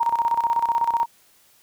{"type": "tone with tremolo", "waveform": "sine", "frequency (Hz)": 932.3, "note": "A#5", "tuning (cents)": 0, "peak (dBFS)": -16, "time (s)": [0, 1.06], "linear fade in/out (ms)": 10, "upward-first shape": "square", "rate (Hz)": 16, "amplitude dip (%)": 70, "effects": ["white hiss -57 dBFS RMS until 1.62 s"]}